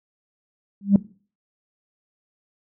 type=tone with exponential growth; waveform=sine; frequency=199.4 Hz; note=G3; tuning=30 cents sharp; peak=-5 dBFS; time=0.81-0.96 s; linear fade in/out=2 ms; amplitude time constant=31 ms; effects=noise-tail reverb RT60 0.4 s tail -20 dB re dry + tanh soft clip ceiling -7 dBFS